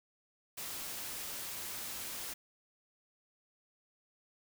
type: noise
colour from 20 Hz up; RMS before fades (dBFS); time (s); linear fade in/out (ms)
white; -42; 0.57-2.34; 10
effects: none